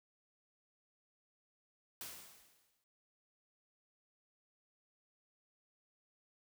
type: noise with exponential decay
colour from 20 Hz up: white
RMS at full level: -45 dBFS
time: 2.01-2.84 s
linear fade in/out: 1 ms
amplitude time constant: 180 ms
effects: none